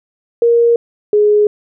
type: tone pair in turn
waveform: sine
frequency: 469.2 / 418 Hz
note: A#4 / G#4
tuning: +11 / +11 cents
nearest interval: major second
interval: 200 cents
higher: first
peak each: -7 dBFS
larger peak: neither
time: 0.42-0.76 / 1.13-1.47 s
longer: neither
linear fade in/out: 2 ms
effects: none